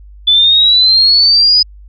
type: exponential sweep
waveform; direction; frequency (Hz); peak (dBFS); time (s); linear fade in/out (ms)
sine; up; 3469 to 5010; -5; 0.27-1.63; 10
effects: added 50 Hz sine -33 dBFS peak until 1.88 s